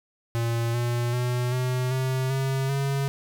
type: tone with pitch steps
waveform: square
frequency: 116.54 / 119.89 / 123.33 / 126.87 / 130.51 / 134.26 / 138.11 Hz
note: A#2 / A#2 / B2 / B2 / C3 / C3 / C#3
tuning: 0 / +49 / -2 / +47 / -4 / +45 / -6 cents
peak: -24 dBFS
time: 0.35-3.08 s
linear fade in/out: 0 ms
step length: 390 ms
effects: none